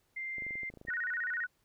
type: tone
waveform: sine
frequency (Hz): 2093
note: C7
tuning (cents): 0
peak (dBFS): -36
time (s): 0.16-0.7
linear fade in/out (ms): 10
type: clicks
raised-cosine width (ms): 2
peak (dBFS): -37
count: 12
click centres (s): 0.383 / 0.422 / 0.466 / 0.508 / 0.555 / 0.633 / 0.701 / 0.739 / 0.773 / 0.814 / 0.851 / 0.884
type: tone with vibrato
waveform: sine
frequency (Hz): 1661.2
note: G#6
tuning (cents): 0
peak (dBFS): -32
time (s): 0.87-1.47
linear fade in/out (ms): 20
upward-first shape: square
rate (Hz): 15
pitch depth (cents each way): 200
effects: pink hiss -74 dBFS RMS until 1.64 s